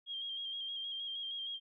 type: tone with vibrato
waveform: sine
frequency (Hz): 3228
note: G#7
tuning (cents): -50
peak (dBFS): -38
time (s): 0.06-1.6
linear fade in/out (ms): 50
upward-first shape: square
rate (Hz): 6.4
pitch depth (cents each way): 28
effects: none